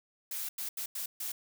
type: noise bursts at uneven times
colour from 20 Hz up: blue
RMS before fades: -37 dBFS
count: 5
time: 0.31-0.49 / 0.58-0.69 / 0.77-0.86 / 0.95-1.06 / 1.2-1.32 s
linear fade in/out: 5 ms
effects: none